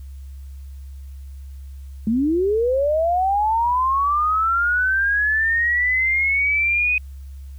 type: linear sweep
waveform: sine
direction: up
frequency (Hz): 208.7 to 2507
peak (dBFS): -16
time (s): 2.07-6.98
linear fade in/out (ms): 2
effects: added 68 Hz sine -33 dBFS peak until 7.58 s + white hiss -59 dBFS RMS until 7.58 s